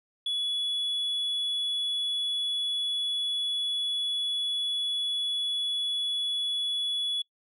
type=tone; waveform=sine; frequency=3400 Hz; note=G#7; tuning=40 cents sharp; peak=-24 dBFS; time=0.26-7.22 s; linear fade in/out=5 ms; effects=noise-tail reverb RT60 0.1 s tail -26 dB re dry + tanh soft clip ceiling -26 dBFS